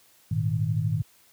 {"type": "chord", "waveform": "sine", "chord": "Ab suspended second", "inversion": "none", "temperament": "equal", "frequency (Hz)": [103.83, 116.54, 155.56], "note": ["Ab2", "Bb2", "Eb3"], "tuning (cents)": [0, 0, 0], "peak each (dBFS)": -27, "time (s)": [0.31, 1.02], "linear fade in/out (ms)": 5, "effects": ["white hiss -59 dBFS RMS until 1.32 s", "high-pass 60 Hz 12 dB/octave"]}